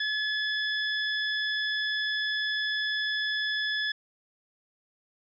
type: tone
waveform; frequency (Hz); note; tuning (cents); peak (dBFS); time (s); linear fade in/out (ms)
25% pulse; 1714; A6; -46; -23; 0-3.92; 5
effects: resampled to 16000 Hz